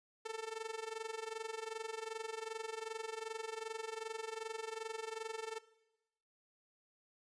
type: tone with amplitude modulation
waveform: sawtooth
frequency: 444.9 Hz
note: A4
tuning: 19 cents sharp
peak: -34 dBFS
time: 0.25-5.59 s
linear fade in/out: 10 ms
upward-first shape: sine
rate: 22.6 Hz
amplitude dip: 85%
effects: noise-tail reverb RT60 1.0 s tail -20 dB re dry + resampled to 22050 Hz